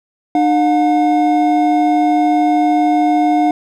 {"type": "tone pair together", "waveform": "triangle", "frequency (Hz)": [302.2, 720], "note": ["D4", "F#5"], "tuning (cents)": [50, -47], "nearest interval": "octave + minor third", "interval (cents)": 1503, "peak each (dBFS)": -11, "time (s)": [0.35, 3.51], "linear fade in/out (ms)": 2, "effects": []}